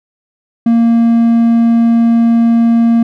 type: tone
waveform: triangle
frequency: 231.6 Hz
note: A#3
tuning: 11 cents flat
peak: -4 dBFS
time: 0.66-3.03 s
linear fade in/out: 5 ms
effects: none